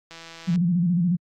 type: click train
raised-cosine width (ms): 0.2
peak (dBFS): -24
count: 75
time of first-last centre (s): 0.11-0.558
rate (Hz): 165
type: tone with vibrato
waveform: sine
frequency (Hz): 174.61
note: F3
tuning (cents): 0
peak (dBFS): -18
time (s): 0.47-1.17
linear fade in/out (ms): 20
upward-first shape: square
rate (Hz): 14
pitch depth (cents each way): 77
effects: AAC 64 kbps